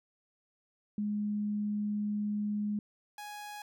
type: tone pair in turn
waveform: sine / sawtooth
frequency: 208.3 / 831.8 Hz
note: G#3 / G#5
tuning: +5 / +2 cents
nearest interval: 2 octaves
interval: 2397 cents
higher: second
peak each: -30 / -38 dBFS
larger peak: first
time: 0.98-2.79 / 3.18-3.62 s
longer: first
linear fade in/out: 2 ms
effects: none